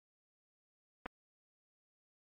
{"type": "clicks", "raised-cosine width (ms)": 0.5, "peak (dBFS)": [-27, -25], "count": 2, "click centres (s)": [1.058, 1.062], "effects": ["MP3 32 kbps"]}